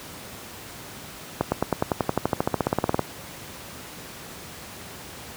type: accelerating click train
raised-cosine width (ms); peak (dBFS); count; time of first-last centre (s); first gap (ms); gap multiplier
1; -6; 22; 1.41-2.993; 110; 0.96
effects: pink hiss -40 dBFS RMS until 5.36 s + high-pass 80 Hz 12 dB/octave